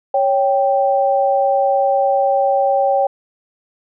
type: tone pair together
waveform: sine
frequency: 554.4 / 784 Hz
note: C#5 / G5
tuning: 0 / 0 cents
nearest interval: tritone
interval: 600 cents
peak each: -15 dBFS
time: 0.14-3.07 s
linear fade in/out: 5 ms
effects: none